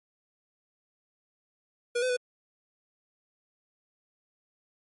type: tone with pitch steps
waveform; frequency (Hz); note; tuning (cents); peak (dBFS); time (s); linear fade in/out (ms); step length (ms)
square; 481.2 / 508 / 495; B4 / B4 / B4; -45 / +49 / +4; -26; 1.95-2.169; 10; 73
effects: MP3 48 kbps